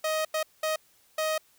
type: tone bursts at uneven times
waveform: sawtooth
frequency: 627 Hz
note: D#5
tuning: 13 cents sharp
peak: -22 dBFS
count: 4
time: 0.04-0.25 / 0.34-0.43 / 0.63-0.76 / 1.18-1.38 s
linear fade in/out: 5 ms
effects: white hiss -63 dBFS RMS until 1.58 s